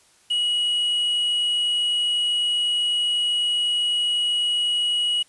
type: tone with quantisation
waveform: triangle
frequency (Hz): 2913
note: F#7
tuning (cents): -28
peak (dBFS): -18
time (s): 0.3-5.23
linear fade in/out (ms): 10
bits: 7
effects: white hiss -57 dBFS RMS until 5.28 s + resampled to 24000 Hz